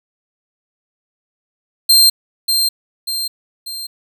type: tone with echo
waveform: sawtooth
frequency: 4171 Hz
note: C8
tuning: 6 cents flat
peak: -4 dBFS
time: 1.89-2.1 s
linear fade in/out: 10 ms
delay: 590 ms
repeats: 3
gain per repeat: -6 dB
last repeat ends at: 3.87 s
effects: none